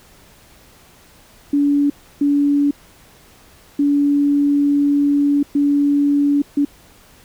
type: tone bursts at uneven times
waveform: sine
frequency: 286.4 Hz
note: D4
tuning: 43 cents flat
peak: -12 dBFS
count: 5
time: 1.53-1.9 / 2.21-2.71 / 3.79-5.43 / 5.55-6.42 / 6.57-6.65 s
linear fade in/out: 5 ms
effects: pink hiss -48 dBFS RMS until 7.24 s